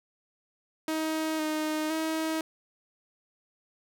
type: tone with pitch steps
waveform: sawtooth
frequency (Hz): 315.8 / 309.3 / 318.7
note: D#4 / D#4 / D#4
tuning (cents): +26 / -10 / +42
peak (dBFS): -24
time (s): 0.88-2.41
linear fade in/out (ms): 2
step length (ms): 510
effects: none